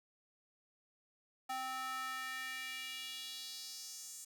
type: tone with high-pass filter sweep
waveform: square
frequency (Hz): 260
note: C4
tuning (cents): -11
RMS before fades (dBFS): -44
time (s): 1.49-4.25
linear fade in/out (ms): 10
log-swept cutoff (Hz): 870 to 7500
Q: 2.6
effects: 10-bit